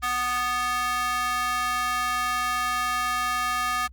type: tone with high-pass filter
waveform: square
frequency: 246.9 Hz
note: B3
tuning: in tune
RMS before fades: -26 dBFS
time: 0.02-3.88 s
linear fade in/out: 20 ms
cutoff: 1200 Hz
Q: 2.5
effects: added 63 Hz sine -44 dBFS peak until 3.92 s + Opus 24 kbps